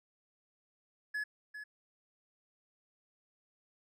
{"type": "tone with echo", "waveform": "triangle", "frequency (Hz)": 1700, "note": "G#6", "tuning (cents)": 40, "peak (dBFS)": -32, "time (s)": [1.14, 1.24], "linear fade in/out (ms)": 10, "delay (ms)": 400, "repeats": 1, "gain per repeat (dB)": -9, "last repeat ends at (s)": 1.64, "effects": []}